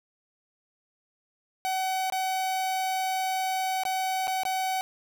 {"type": "tone with dropouts", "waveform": "45% pulse", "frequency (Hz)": 755, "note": "F#5", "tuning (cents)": 35, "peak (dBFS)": -26, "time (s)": [1.65, 4.81], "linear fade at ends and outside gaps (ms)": 0, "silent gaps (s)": [[2.1, 2.123], [3.835, 3.852], [4.272, 4.279], [4.434, 4.452]], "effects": []}